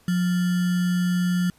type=tone with sample-and-hold; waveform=sine; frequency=178.9 Hz; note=F3; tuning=42 cents sharp; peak=-19 dBFS; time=0.08-1.5 s; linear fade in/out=2 ms; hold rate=1575 Hz; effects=pink hiss -58 dBFS RMS until 1.58 s + resampled to 32000 Hz